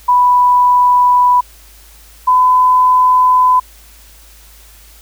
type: tone pair in turn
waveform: sine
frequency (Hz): 987.8 / 1008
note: B5 / B5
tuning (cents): 0 / +35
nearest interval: unison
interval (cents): 35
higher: second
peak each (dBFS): -6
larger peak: neither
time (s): 0.08-1.41 / 2.27-3.6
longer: neither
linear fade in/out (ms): 10
effects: added 53 Hz sine -41 dBFS peak until 5.01 s + white hiss -43 dBFS RMS until 5.01 s